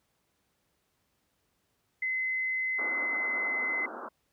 sine tone, 2045 Hz, C7, 40 cents flat, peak -28 dBFS, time 2.02-3.86 s, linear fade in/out 5 ms
white band-pass noise, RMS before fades -41 dBFS, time 2.78-4.09 s, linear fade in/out 10 ms, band 220 to 1500 Hz, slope 96 dB/octave
effects pink hiss -75 dBFS RMS until 4.32 s + high-pass 60 Hz 12 dB/octave

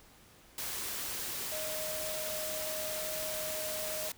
sine tone in noise, 622.3 Hz, D#5, in tune, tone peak -39 dBFS, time 1.52-4.09 s, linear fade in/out 2 ms, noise white, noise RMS -38 dBFS, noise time 0.58-4.12 s, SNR -4 dB, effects pink hiss -59 dBFS RMS until 4.17 s

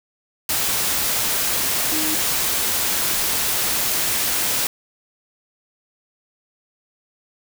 sine tone in noise, 311.1 Hz, D#4, in tune, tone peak -26 dBFS, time 1.92-2.15 s, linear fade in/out 2 ms, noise white, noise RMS -21 dBFS, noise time 0.49-4.67 s, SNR -8 dB, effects none

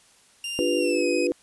sawtooth tone with pitch glide, 2794 to 2518 Hz, F7 to D#7, 0 to +20 cents, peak -26 dBFS, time 0.44-1.27 s, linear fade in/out 2 ms, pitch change -180 cents, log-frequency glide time 0.77-1.06 s
sine chord, G dominant seventh, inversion second, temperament equal with one note detuned, 293.7 / 349.2 / 399.5 / 493.9 Hz, D4 / F4 / G4 / B4, 0 / 0 / +33 / 0 cents, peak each -27 / -25 / -30 / -25 dBFS, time 0.59-1.32 s, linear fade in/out 0 ms
effects white hiss -57 dBFS RMS until 1.42 s + resampled to 24000 Hz

